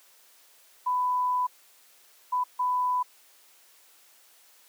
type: tone bursts at uneven times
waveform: sine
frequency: 997 Hz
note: B5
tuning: 16 cents sharp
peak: -23 dBFS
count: 3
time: 0.86-1.47 / 2.32-2.44 / 2.59-3.03 s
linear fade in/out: 10 ms
effects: white hiss -58 dBFS RMS until 4.68 s + high-pass 400 Hz 12 dB/octave